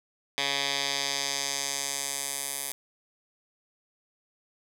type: tone with band-pass filter sweep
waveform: 10% pulse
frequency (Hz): 140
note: C#3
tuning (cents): +18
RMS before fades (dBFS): -31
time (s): 0.38-2.72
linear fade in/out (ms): 0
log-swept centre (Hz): 3500 to 11000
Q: 1.4
effects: none